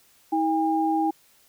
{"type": "tone pair together", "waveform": "sine", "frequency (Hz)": [320.4, 807.4], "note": ["E4", "G#5"], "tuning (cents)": [-49, -49], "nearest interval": "octave + major third", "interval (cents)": 1600, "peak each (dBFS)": -23, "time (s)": [0.32, 1.11], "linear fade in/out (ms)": 10, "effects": ["white hiss -59 dBFS RMS until 1.48 s"]}